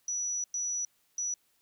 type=tone bursts at uneven times; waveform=sine; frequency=5890 Hz; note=F#8; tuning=9 cents flat; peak=-30 dBFS; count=3; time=0.08-0.44 / 0.54-0.85 / 1.18-1.34 s; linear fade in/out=2 ms; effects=white hiss -71 dBFS RMS until 1.61 s